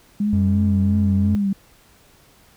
sine tone with vibrato, 202.5 Hz, G#3, 43 cents flat, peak -17 dBFS, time 0.2-1.53 s, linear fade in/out 5 ms, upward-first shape triangle, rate 2.9 Hz, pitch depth 70 cents each way
triangle tone, 91 Hz, F#2, 28 cents flat, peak -16 dBFS, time 0.33-1.35 s, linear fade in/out 0 ms
effects pink hiss -53 dBFS RMS until 2.56 s

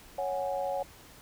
sine chord, C# suspended fourth, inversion none, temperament just, 554.4 / 739.2 / 831.5 Hz, C#5 / F#5 / G#5, 0 / -2 / +2 cents, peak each -32 / -34 / -37 dBFS, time 0.18-0.83 s, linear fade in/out 5 ms, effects pink hiss -53 dBFS RMS until 1.21 s

